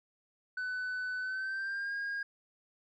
sine tone with pitch glide, 1500 to 1626.3 Hz, F#6 to G#6, +23 to -37 cents, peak -31 dBFS, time 0.57-2.23 s, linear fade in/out 5 ms, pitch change +140 cents, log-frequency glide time 1.18-1.94 s, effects tanh soft clip ceiling -33 dBFS

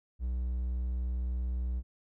triangle tone, 61.74 Hz, B1, in tune, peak -28 dBFS, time 0.19-1.83 s, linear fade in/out 50 ms, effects none

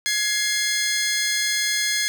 15% pulse tone pair together, 1678.2 / 2108 Hz, G#6 / C7, +18 / +12 cents, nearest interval major third, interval 394 cents, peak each -17 dBFS, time 0.06-2.08 s, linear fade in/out 0 ms, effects none

